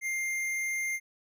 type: tone with hard clipping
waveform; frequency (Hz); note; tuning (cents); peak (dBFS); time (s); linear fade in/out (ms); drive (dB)
sine; 2107; C7; +12; -31; 0.01-1; 50; 13
effects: none